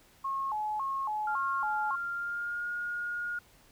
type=tone with vibrato; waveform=sine; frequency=961 Hz; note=B5; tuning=48 cents flat; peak=-30 dBFS; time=0.24-1.96 s; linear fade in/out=10 ms; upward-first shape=square; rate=1.8 Hz; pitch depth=210 cents each way
type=tone with pitch glide; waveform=sine; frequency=1393 to 1430.5 Hz; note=F6 to F6; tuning=-5 to +41 cents; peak=-32 dBFS; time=1.27-3.39 s; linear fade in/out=5 ms; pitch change=+46 cents; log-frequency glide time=2.14-2.68 s
effects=pink hiss -61 dBFS RMS until 3.71 s